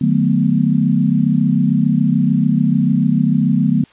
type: chord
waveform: sine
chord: B dominant seventh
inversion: first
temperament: equal with one note detuned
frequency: 151.57 / 185 / 220 / 246.9 Hz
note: D#3 / F#3 / A3 / B3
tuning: -45 / 0 / 0 / 0 cents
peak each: -17 dBFS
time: 0.01-3.84 s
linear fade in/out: 5 ms
effects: white hiss -49 dBFS RMS until 3.92 s + resampled to 8000 Hz